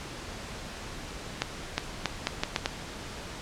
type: accelerating click train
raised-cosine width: 0.2 ms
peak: -8 dBFS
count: 7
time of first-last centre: 1.42-2.659 s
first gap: 360 ms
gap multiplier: 0.77
effects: pink hiss -40 dBFS RMS until 3.41 s + low-pass 7000 Hz 12 dB/octave